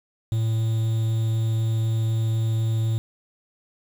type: tone with quantisation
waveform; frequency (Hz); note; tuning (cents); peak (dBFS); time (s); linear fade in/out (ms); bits
triangle; 112; A2; +31; -18; 0.32-2.98; 0; 7
effects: none